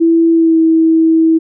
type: tone with pitch glide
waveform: sine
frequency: 331 to 323.8 Hz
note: E4 to E4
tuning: +7 to -31 cents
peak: -6 dBFS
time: 0-1.39 s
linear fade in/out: 20 ms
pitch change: -38 cents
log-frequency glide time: 0.32-0.58 s
effects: none